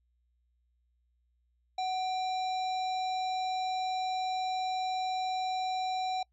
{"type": "harmonic tone with a mistuned harmonic", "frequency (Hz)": 790, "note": "G5", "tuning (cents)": 13, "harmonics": [1, 3, 5, 7, 9], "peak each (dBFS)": [-30, -46, -41, -53, -55], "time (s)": [1.78, 6.23], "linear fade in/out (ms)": 5, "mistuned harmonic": 1, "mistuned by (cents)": -100, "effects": ["noise-tail reverb RT60 0.1 s tail -26 dB re dry", "added 60 Hz sine -70 dBFS peak until 6.32 s"]}